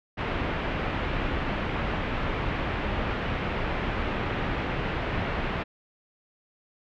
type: low-pass noise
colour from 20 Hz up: pink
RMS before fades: -29 dBFS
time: 0.17-5.64 s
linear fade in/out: 20 ms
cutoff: 2800 Hz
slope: 24 dB/octave
effects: none